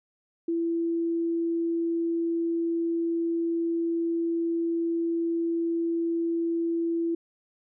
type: tone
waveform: sine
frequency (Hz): 334.7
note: E4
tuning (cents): +26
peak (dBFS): -24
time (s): 0.48-7.15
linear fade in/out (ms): 5
effects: none